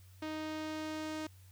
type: tone with low-pass filter sweep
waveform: sawtooth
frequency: 311.1 Hz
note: D#4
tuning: in tune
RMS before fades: -40 dBFS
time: 0.22-1.27 s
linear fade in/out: 5 ms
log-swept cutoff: 4300 to 7400 Hz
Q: 0.91
effects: added 93 Hz sine -55 dBFS peak until 1.51 s + white hiss -66 dBFS RMS until 1.51 s